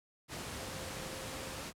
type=tone in noise; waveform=sine; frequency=526 Hz; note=C5; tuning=9 cents sharp; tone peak=-49 dBFS; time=0.55-1.63 s; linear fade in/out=50 ms; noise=pink; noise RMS=-42 dBFS; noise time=0.28-1.73 s; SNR=-10 dB; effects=high-pass 60 Hz 12 dB/octave + low-pass 11000 Hz 12 dB/octave